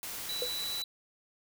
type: noise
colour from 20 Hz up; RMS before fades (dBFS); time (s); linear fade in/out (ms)
white; -40; 0.03-0.82; 0
type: tone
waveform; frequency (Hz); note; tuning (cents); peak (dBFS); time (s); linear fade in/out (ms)
triangle; 3951; B7; 0; -33; 0.29-0.84; 2
type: tone with exponential decay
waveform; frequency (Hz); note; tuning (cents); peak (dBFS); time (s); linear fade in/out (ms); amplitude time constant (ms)
sine; 493.9; B4; 0; -28; 0.42-0.53; 2; 23
effects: none